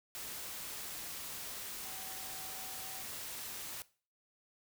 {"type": "tone in noise", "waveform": "sine", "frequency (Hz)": 761, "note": "F#5", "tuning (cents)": 48, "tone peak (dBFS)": -54, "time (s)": [1.85, 3.02], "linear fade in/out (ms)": 0, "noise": "white", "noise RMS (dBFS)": -44, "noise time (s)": [0.15, 3.82], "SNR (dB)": -13, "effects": ["noise-tail reverb RT60 0.4 s tail -19 dB re dry"]}